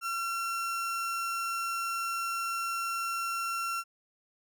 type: tone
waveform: 35% pulse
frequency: 1361 Hz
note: F6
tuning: 45 cents flat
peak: -29 dBFS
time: 0.01-3.84 s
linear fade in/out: 50 ms
effects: none